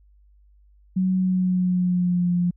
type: tone with pitch glide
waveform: sine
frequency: 186.3 to 176.05 Hz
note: F#3 to F3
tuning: +12 to +14 cents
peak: -18 dBFS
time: 0.96-2.51 s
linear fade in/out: 10 ms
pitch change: -98 cents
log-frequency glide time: 1.16-2.31 s
effects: added 50 Hz sine -52 dBFS peak until 2.56 s